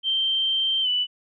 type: tone with pitch glide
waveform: sine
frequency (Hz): 3136 to 2975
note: G7 to F#7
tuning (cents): 0 to +9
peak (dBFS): -20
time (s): 0.03-1.07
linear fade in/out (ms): 50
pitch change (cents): -91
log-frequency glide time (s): 0.82-0.88
effects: none